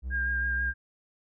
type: tone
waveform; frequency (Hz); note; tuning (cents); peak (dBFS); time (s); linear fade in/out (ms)
triangle; 64.1; C2; -35; -29; 0.02-0.74; 50
type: tone with vibrato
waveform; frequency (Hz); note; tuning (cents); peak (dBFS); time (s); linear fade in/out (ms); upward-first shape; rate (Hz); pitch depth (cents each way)
sine; 1611; G6; +47; -27; 0.1-0.74; 50; triangle; 6.2; 18
effects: none